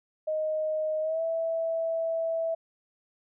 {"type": "tone with pitch glide", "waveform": "sine", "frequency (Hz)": [622.3, 656.3], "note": ["D#5", "E5"], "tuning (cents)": [0, -8], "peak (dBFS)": -26, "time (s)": [0.27, 2.55], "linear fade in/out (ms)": 10, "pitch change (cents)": 92, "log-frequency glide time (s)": [1.01, 1.22], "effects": []}